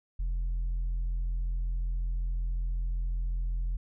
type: tone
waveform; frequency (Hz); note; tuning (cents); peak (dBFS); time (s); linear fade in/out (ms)
sine; 42.7; F1; -38; -25; 0.19-3.77; 10
effects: tanh soft clip ceiling -27 dBFS